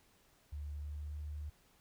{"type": "tone with pitch glide", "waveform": "sine", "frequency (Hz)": [73.42, 74.7], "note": ["D2", "D2"], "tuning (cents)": [0, 30], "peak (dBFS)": -40, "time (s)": [0.52, 1.5], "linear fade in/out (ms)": 10, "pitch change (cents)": 30, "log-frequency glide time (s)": [0.78, 1.16], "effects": ["pink hiss -69 dBFS RMS until 1.8 s"]}